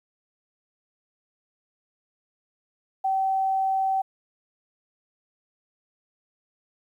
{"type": "tone", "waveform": "sine", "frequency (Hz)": 769, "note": "G5", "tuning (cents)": -33, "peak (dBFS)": -21, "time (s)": [3.04, 4.02], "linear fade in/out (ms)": 10, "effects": ["10-bit"]}